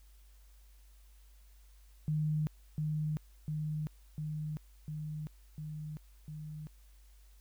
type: tone with echo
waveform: sine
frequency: 153 Hz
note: D#3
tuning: 29 cents flat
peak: -29 dBFS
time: 2.08-2.47 s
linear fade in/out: 0 ms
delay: 700 ms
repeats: 6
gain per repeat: -2 dB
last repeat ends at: 6.67 s
effects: added 50 Hz sine -56 dBFS peak until 7.4 s + white hiss -69 dBFS RMS until 7.4 s